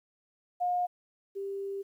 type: tone pair in turn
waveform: sine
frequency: 715 / 394.6 Hz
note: F5 / G4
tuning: +41 / +11 cents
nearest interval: minor seventh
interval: 1030 cents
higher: first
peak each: -26 / -33 dBFS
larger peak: first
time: 0.6-0.87 / 1.35-1.83 s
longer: second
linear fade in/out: 20 ms
effects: 11-bit